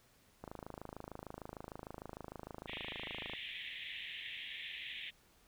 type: click train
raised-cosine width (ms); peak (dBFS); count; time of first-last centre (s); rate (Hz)
1; -31; 78; 0.44-3.335; 26.6
type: band-pass noise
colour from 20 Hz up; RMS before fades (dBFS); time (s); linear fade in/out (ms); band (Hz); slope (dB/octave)
white; -46; 2.67-5.11; 20; 1800 to 3600; 96
effects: pink hiss -68 dBFS RMS until 5.47 s